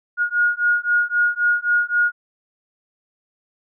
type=beating tone pair; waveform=sine; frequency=1435 / 1438.8 Hz; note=F6 / F#6; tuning=+47 / -49 cents; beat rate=3.8 Hz; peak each=-19 dBFS; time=0.17-2.12 s; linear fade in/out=50 ms; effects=none